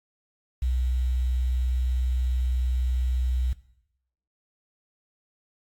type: tone with quantisation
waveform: sine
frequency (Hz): 62.8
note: B1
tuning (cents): +30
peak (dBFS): -22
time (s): 0.62-3.53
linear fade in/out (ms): 5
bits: 8
effects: noise-tail reverb RT60 0.8 s tail -18 dB re dry + AAC 64 kbps